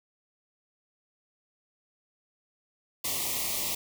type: band-stop noise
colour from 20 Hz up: white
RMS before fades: -31 dBFS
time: 3.04-3.75 s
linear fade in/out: 5 ms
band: 1200 to 1900 Hz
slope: 96 dB/octave
effects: none